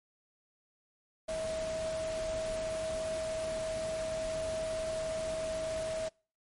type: tone in noise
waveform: sine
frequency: 640 Hz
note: D#5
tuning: 49 cents sharp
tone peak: -33 dBFS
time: 1.28-6.09 s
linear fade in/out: 10 ms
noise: pink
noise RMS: -43 dBFS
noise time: 1.28-6.09 s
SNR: +7 dB
effects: noise-tail reverb RT60 0.4 s tail -26 dB re dry + MP3 48 kbps